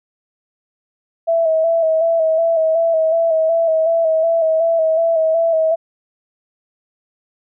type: tone with vibrato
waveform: sine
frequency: 652 Hz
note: E5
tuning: 19 cents flat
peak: -12 dBFS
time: 1.27-5.76 s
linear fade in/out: 20 ms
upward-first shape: square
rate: 2.7 Hz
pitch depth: 33 cents each way
effects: none